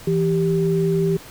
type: tone pair together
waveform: sine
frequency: 165.13 / 392 Hz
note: E3 / G4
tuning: +3 / 0 cents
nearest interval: octave + minor third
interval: 1497 cents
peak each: -19 / -19 dBFS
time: 0.07-1.17 s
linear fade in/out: 5 ms
effects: pink hiss -41 dBFS RMS until 1.3 s